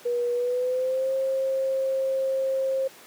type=tone with pitch glide; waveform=sine; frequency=482.8 to 532.6 Hz; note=B4 to C5; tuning=-39 to +31 cents; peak=-22 dBFS; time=0.05-2.88 s; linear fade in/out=10 ms; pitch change=+170 cents; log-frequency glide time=0.32-1.12 s; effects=pink hiss -48 dBFS RMS until 3.06 s + high-pass 300 Hz 12 dB/octave